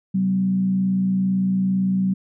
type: tone with frequency modulation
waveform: sine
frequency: 190 Hz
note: F#3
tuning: 46 cents sharp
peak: -17 dBFS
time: 0.14-2.14 s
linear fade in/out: 10 ms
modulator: 57.8 Hz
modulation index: 0.35
effects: none